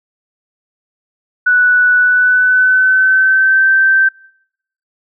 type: tone with pitch glide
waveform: sine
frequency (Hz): 1480 to 1556.3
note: F#6 to G6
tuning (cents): 0 to -13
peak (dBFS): -7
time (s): 1.46-4.09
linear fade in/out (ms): 10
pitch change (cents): +87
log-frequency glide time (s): 1.98-3.69
effects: noise-tail reverb RT60 0.8 s tail -26 dB re dry